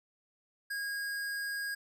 square tone, 1635 Hz, G#6, 28 cents flat, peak -35 dBFS, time 0.7-1.75 s, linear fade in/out 10 ms, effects none

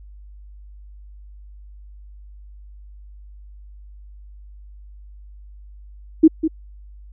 sine tone with echo, 318.1 Hz, D#4, 38 cents sharp, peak -5 dBFS, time 6.23-6.28 s, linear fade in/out 10 ms, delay 200 ms, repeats 1, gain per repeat -10 dB, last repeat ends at 6.48 s, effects added 50 Hz sine -39 dBFS peak until 7.12 s

